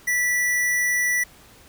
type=tone; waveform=square; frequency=1962 Hz; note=B6; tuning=12 cents flat; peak=-20 dBFS; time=0.07-1.24 s; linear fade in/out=10 ms; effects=pink hiss -50 dBFS RMS until 1.68 s